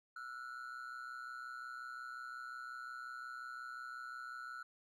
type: ring-modulated tone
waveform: triangle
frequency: 1396.9 Hz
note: F6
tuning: in tune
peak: -40 dBFS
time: 0.16-4.63 s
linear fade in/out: 5 ms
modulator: 62.8 Hz
effects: none